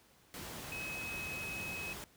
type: tone in noise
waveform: sine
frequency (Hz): 2552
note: D#7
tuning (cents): +43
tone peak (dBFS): -40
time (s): 0.72-1.93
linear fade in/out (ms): 0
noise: pink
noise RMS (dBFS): -45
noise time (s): 0.34-2.04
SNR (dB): +2
effects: pink hiss -65 dBFS RMS until 2.16 s + high-pass 60 Hz 12 dB/octave